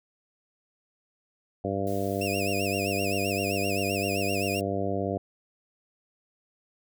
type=harmonic tone; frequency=98.3 Hz; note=G2; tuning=5 cents sharp; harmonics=1 / 2 / 3 / 4 / 5 / 6 / 7; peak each=-34 / -34 / -34 / -34 / -34 / -34 / -34 dBFS; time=1.64-5.18 s; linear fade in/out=5 ms
type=noise; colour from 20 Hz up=blue; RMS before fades=-46 dBFS; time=1.87-4.61 s; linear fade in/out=0 ms
type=tone with vibrato; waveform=sawtooth; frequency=2610 Hz; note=E7; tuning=18 cents flat; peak=-28 dBFS; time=2.21-4.6 s; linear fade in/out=5 ms; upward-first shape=sine; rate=7.7 Hz; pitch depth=120 cents each way
effects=none